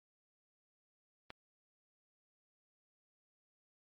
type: click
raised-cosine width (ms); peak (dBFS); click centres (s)
0.3; -29; 1.304
effects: MP3 48 kbps